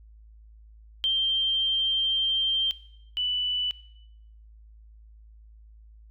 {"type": "tone pair in turn", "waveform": "sine", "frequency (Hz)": [3154, 2977], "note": ["G7", "F#7"], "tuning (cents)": [10, 10], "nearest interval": "minor second", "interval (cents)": 100, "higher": "first", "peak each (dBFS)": [-21, -25], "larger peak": "first", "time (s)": [[1.04, 2.71], [3.17, 3.71]], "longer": "first", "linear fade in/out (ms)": 0, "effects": ["noise-tail reverb RT60 0.8 s tail -18 dB re dry", "added 54 Hz sine -48 dBFS peak until 6.1 s"]}